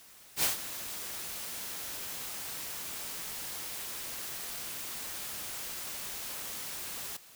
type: noise with ADSR envelope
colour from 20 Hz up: white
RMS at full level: -26 dBFS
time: 0.36-7.17 s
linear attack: 70 ms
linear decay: 130 ms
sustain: -14 dB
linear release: 6 ms
effects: white hiss -55 dBFS RMS until 7.35 s